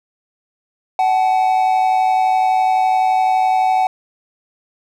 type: tone pair together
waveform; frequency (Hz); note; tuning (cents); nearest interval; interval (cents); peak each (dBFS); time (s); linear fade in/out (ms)
triangle; 751 / 862.8; F#5 / A5; +26 / -34; major second; 240; -11 / -18; 0.99-3.87; 2
effects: none